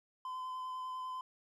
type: tone with vibrato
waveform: triangle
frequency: 1023 Hz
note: C6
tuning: 39 cents flat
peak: -37 dBFS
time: 0.25-1.21 s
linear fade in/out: 2 ms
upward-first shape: triangle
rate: 10 Hz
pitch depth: 15 cents each way
effects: none